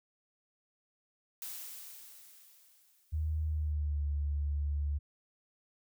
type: noise with exponential decay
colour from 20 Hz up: blue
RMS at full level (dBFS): -41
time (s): 1.42-3.72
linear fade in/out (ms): 1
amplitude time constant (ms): 500
type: tone with pitch glide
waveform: sine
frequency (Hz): 77.78 to 72.57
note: D#2 to D2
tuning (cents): 0 to -20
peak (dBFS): -30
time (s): 3.12-4.99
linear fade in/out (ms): 20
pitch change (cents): -120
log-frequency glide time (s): 3.46-4.03
effects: none